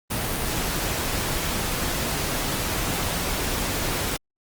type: noise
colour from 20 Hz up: pink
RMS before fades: -26 dBFS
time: 0.1-4.17 s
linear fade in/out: 10 ms
effects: Opus 32 kbps